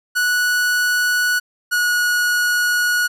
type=tone pair in turn; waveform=45% pulse; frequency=1472 / 1456.8 Hz; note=F#6 / F#6; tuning=-9 / -27 cents; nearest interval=unison; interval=18 cents; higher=first; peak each=-15 dBFS; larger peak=neither; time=0.15-1.4 / 1.71-3.08 s; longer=second; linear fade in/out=20 ms; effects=resampled to 32000 Hz